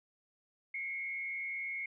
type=tone with frequency modulation; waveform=sine; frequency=2174 Hz; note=C#7; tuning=34 cents flat; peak=-36 dBFS; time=0.74-1.86 s; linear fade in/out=5 ms; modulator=110 Hz; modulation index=0.63; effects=none